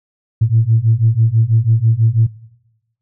sine beating tone pair, 110 / 116.1 Hz, A2 / A#2, 0 / -7 cents, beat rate 6.1 Hz, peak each -12 dBFS, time 0.41-2.27 s, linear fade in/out 10 ms, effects noise-tail reverb RT60 1.0 s tail -20 dB re dry + tanh soft clip ceiling -2 dBFS

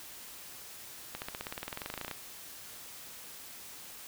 accelerating click train, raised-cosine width 0.3 ms, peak -21 dBFS, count 21, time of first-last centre 1.15-2.113 s, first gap 69 ms, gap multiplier 0.96, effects white hiss -48 dBFS RMS until 4.07 s

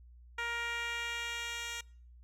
10% pulse tone with band-pass filter sweep, 470 Hz, A#4, 14 cents sharp, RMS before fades -38 dBFS, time 0.38-1.81 s, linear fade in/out 5 ms, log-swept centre 1700 to 4700 Hz, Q 0.96, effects noise-tail reverb RT60 0.5 s tail -25 dB re dry + added 60 Hz sine -53 dBFS peak until 2.23 s

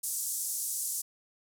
white band-pass noise, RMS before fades -34 dBFS, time 0.03-1.02 s, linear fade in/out 10 ms, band 6500 to 12000 Hz, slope 24 dB/octave, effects none

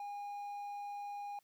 triangle tone, 815 Hz, G#5, 33 cents flat, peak -39 dBFS, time 0-1.39 s, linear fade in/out 2 ms, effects white hiss -75 dBFS RMS until 1.43 s

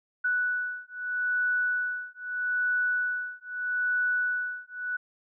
sine beating tone pair, 1480 / 1480.79 Hz, F#6 / F#6, 0 / +1 cents, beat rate 0.79 Hz, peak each -29 dBFS, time 0.24-4.97 s, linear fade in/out 10 ms, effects none

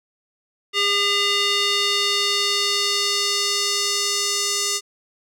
square tone with band-pass filter sweep, 404.5 Hz, G#4, 46 cents flat, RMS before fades -21 dBFS, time 0.73-4.81 s, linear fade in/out 50 ms, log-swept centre 3200 to 6300 Hz, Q 1.8, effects none

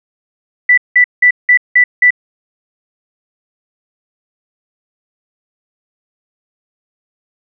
sine tone bursts, 1975.5 Hz, B6, in tune, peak -4 dBFS, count 6, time 0.69-2.106 s, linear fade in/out 5 ms, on 86 ms, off 180 ms, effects none

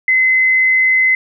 sine tone, 2046 Hz, C7, 39 cents flat, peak -9 dBFS, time 0.08-1.15 s, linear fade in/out 2 ms, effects none

